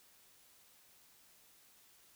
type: silence
effects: white hiss -65 dBFS RMS until 2.15 s